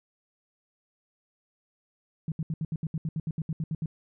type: tone bursts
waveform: sine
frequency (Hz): 158.7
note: D#3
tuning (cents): +35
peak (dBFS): -27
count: 15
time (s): 2.28-3.859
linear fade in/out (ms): 2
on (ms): 39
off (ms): 71
effects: none